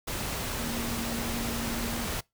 sine tone in noise, 233.1 Hz, A#3, in tune, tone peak -34 dBFS, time 0.59-2.06 s, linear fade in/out 10 ms, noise pink, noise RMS -33 dBFS, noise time 0.07-2.21 s, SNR -4 dB, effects noise-tail reverb RT60 0.2 s tail -24 dB re dry

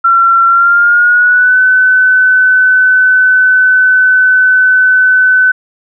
sine tone with pitch glide, 1361 to 1510.1 Hz, F6 to F#6, -45 to +35 cents, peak -4 dBFS, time 0.04-5.52 s, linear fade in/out 10 ms, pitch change +180 cents, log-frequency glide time 0.46-1.59 s, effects none

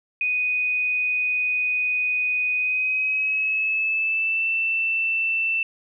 sine tone with pitch glide, 2489 to 2668 Hz, D#7 to E7, 0 to +20 cents, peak -20 dBFS, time 0.21-5.63 s, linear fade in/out 2 ms, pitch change +120 cents, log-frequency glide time 2.55-4.46 s, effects none

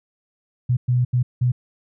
sine tone bursts at uneven times, 124 Hz, B2, 7 cents sharp, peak -15 dBFS, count 4, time 0.69-0.77 / 0.88-1.05 / 1.13-1.23 / 1.41-1.52 s, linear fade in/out 10 ms, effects none

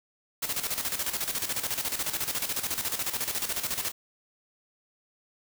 white noise with tremolo, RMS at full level -29 dBFS, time 0.42-3.92 s, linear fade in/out 10 ms, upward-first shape square, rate 14 Hz, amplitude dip 65%, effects none

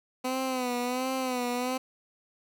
15% pulse tone with vibrato, 253 Hz, B3, 42 cents sharp, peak -22 dBFS, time 0.24-1.78 s, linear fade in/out 10 ms, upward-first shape sine, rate 1.4 Hz, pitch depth 66 cents each way, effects none

